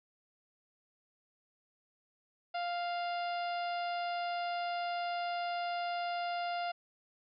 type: harmonic tone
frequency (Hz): 698.5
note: F5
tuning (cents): 0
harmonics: 1 / 2 / 3 / 4 / 5 / 6 / 7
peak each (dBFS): -34 / -43 / -48 / -47 / -52 / -54 / -52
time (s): 2.54-6.72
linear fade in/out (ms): 10
effects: none